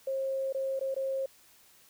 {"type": "tone with dropouts", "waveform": "sine", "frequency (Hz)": 536, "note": "C5", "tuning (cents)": 42, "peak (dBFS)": -29, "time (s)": [0.07, 1.26], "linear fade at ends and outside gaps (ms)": 5, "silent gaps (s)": [[0.526, 0.546], [0.794, 0.81], [0.944, 0.963]], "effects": ["white hiss -60 dBFS RMS until 1.89 s"]}